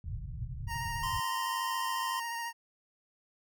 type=low-pass noise; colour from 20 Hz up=white; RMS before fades=-39 dBFS; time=0.04-1.2 s; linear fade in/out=5 ms; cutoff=140 Hz; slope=48 dB/octave
type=tone with vibrato; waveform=25% pulse; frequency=932.3 Hz; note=A#5; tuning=in tune; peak=-31 dBFS; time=0.67-2.53 s; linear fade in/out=50 ms; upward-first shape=sine; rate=14 Hz; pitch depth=20 cents each way
type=tone; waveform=square; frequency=1034 Hz; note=C6; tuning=21 cents flat; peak=-34 dBFS; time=1.03-2.2 s; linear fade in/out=5 ms
effects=none